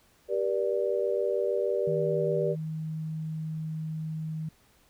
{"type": "chord", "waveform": "sine", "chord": "G minor", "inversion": "none", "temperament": "equal with one note detuned", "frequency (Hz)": [392, 478.4, 587.3], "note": ["G4", "Bb4", "D5"], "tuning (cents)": [0, 45, 0], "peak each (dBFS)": [-29, -29, -30], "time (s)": [0.28, 2.56], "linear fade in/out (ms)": 50}
{"type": "tone", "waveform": "sine", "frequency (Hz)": 157.7, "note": "D#3", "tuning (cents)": 24, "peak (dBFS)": -31, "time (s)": [1.87, 4.49], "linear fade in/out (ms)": 5}
{"effects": ["pink hiss -63 dBFS RMS until 4.89 s"]}